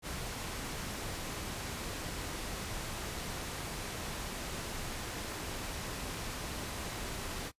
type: low-pass noise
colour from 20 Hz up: pink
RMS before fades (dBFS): -40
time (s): 0.02-7.52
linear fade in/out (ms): 50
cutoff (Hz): 12000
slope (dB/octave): 12
effects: noise-tail reverb RT60 0.1 s tail -20 dB re dry + resampled to 32000 Hz